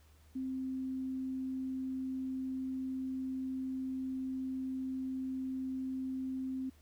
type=tone; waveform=sine; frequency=261.6 Hz; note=C4; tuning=in tune; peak=-35 dBFS; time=0.35-6.7 s; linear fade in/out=10 ms; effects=added 76 Hz sine -60 dBFS peak until 6.81 s + pink hiss -68 dBFS RMS until 6.81 s